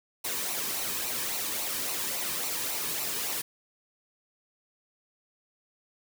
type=noise with flanger; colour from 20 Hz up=white; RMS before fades=-32 dBFS; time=0.24-3.42 s; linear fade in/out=10 ms; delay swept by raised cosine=0.59 to 1.49 ms; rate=3.6 Hz; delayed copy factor=-0.55; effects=none